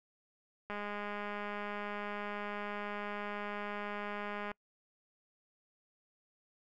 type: click train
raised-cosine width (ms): 0.5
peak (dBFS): -26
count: 787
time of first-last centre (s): 0.7-4.516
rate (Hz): 206
effects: noise-tail reverb RT60 0.1 s tail -26 dB re dry